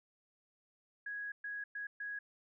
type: tone bursts at uneven times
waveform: sine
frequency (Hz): 1661.2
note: G#6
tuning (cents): 0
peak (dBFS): -39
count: 4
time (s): 1.06-1.32 / 1.44-1.64 / 1.75-1.87 / 2-2.19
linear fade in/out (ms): 5
effects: none